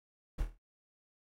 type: noise with echo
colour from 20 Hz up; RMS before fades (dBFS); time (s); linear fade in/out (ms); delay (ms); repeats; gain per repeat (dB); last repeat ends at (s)
brown; -32; 0.38-0.43; 10; 25; 6; -6; 0.58
effects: AAC 48 kbps